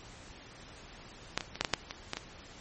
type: clicks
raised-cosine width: 0.2 ms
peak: -10 / -18 / -22 / -9 / -11 / -7 / -19 / -15 / -17 dBFS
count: 9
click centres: 1.376 / 1.408 / 1.556 / 1.61 / 1.648 / 1.737 / 1.909 / 2.134 / 2.17 s
effects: pink hiss -51 dBFS RMS until 2.6 s + MP3 32 kbps